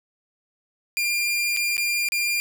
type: tone with dropouts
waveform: sawtooth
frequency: 2398 Hz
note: D7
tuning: 36 cents sharp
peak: -18 dBFS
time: 0.97-2.4 s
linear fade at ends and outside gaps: 0 ms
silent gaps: 1.565-1.571 / 1.768-1.779 / 2.087-2.121 s
effects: none